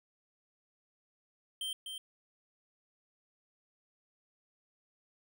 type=tone with echo; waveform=square; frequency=3136 Hz; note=G7; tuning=in tune; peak=-36 dBFS; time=1.61-1.73 s; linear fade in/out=2 ms; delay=250 ms; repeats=1; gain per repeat=-5 dB; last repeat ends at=1.98 s; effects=none